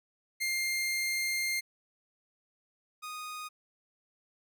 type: tone pair in turn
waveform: sawtooth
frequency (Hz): 2111 / 1240.3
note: C7 / D#6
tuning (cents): +15 / -6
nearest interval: major sixth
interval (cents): 921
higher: first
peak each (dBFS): -26 / -35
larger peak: first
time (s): 0.4-1.61 / 3.02-3.49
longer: first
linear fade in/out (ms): 20
effects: none